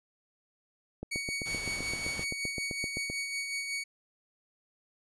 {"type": "click train", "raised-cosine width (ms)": 2, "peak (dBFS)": -24, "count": 17, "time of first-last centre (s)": [1.03, 3.1], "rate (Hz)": 7.73}
{"type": "tone with tremolo", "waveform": "sawtooth", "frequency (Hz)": 2240, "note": "C#7", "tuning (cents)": 18, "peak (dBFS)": -28, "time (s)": [1.11, 3.84], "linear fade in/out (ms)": 10, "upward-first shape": "sine", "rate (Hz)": 5.4, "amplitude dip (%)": 40}
{"type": "noise", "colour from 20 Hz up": "pink", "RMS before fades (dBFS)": -43, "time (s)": [1.45, 2.25], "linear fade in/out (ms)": 20}
{"effects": ["resampled to 24000 Hz"]}